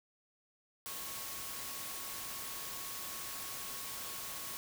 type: tone in noise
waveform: sine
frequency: 1100 Hz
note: C#6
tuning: 14 cents flat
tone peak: -53 dBFS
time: 0.86-4.57 s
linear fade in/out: 0 ms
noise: white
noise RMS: -43 dBFS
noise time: 0.86-4.57 s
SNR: -13 dB
effects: none